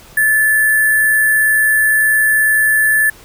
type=tone with sample-and-hold; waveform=sine; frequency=1739 Hz; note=A6; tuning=21 cents flat; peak=-9 dBFS; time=0.17-3.1 s; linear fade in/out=5 ms; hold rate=11025 Hz; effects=pink hiss -41 dBFS RMS until 3.24 s